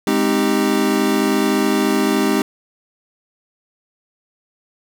square chord, Ab major seventh, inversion none, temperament equal, 207.7 / 261.6 / 311.1 / 392 Hz, Ab3 / C4 / Eb4 / G4, 0 / 0 / 0 / 0 cents, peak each -21 dBFS, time 0.07-2.42 s, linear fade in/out 2 ms, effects none

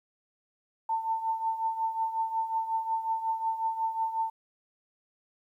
sine tone with tremolo, 896 Hz, A5, 31 cents sharp, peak -24 dBFS, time 0.89-4.3 s, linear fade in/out 5 ms, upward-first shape triangle, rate 5.5 Hz, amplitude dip 75%, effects 11-bit

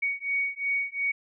sine beating tone pair, 2238 / 2240.8 Hz, C#7 / C#7, +16 / +18 cents, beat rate 2.8 Hz, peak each -29 dBFS, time 0.02-1.12 s, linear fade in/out 10 ms, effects none

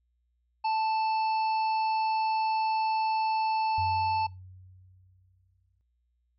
harmonic tone, 880 Hz, A5, in tune, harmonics 1 / 3 / 5 / 6, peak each -25 / -39 / -42 / -52 dBFS, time 0.64-4.27 s, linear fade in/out 10 ms
sine tone with exponential decay, 92.5 Hz, F#2, in tune, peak -32 dBFS, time 3.78-5.81 s, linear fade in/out 0 ms, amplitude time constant 440 ms
effects noise-tail reverb RT60 0.2 s tail -21 dB re dry + added 60 Hz sine -70 dBFS peak until 6.38 s

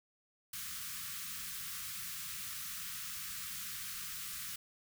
white band-stop noise, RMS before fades -43 dBFS, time 0.53-4.56 s, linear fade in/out 5 ms, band 210 to 1100 Hz, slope 96 dB/octave, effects none

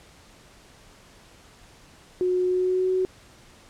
sine tone with pitch glide, 364.2 to 372.3 Hz, F#4 to F#4, -27 to +11 cents, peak -20 dBFS, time 2.21-3.05 s, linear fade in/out 0 ms, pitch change +38 cents, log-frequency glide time 2.45-2.9 s, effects pink hiss -52 dBFS RMS until 3.69 s + low-pass 9000 Hz 12 dB/octave

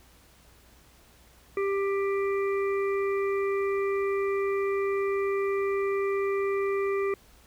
harmonic tone, 394.8 Hz, G4, 12 cents sharp, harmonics 1 / 3 / 5 / 6, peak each -25 / -35 / -39 / -41 dBFS, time 1.57-7.14 s, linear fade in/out 2 ms, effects added 60 Hz sine -59 dBFS peak until 7.46 s + pink hiss -58 dBFS RMS until 7.46 s

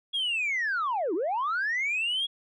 sine linear two-way sweep, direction down then up, 3349 to 300.9 to 3349 Hz, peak -24 dBFS, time 0.13-2.27 s, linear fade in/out 20 ms, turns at 1.14 s, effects tanh soft clip ceiling -23 dBFS

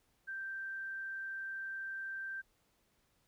sine tone, 1568 Hz, G6, in tune, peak -39 dBFS, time 0.27-2.42 s, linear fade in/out 20 ms, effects pink hiss -75 dBFS RMS until 3.27 s

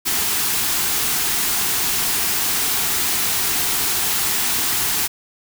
white band-stop noise, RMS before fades -20 dBFS, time 0.05-5.08 s, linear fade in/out 20 ms, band 470 to 660 Hz, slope 96 dB/octave, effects none

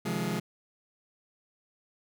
sawtooth chord, F minor seventh, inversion second, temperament just, 130.96 / 157.15 / 174.61 / 209.5 Hz, C3 / Eb3 / F3 / Ab3, +2 / +18 / 0 / +15 cents, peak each -33 / -34 / -29 / -29 dBFS, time 0.05-0.4 s, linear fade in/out 10 ms, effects none

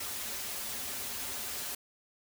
white noise with comb filter, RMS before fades -38 dBFS, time 0-1.75 s, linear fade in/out 5 ms, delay 6.2 ms, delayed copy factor -0.9, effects none

